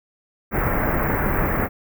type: band-stop noise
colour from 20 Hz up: pink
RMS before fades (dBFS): -21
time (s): 0.51-1.69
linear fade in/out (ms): 50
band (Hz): 2100 to 15000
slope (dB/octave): 48
effects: none